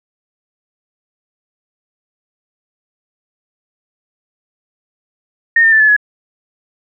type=tone with pitch steps; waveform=sine; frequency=1839 / 1800.1 / 1762 / 1724.8 / 1688.3 Hz; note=A#6 / A6 / A6 / A6 / G#6; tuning=-24 / +39 / +2 / -35 / +28 cents; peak=-6 dBFS; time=5.56-5.965 s; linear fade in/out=5 ms; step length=81 ms; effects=none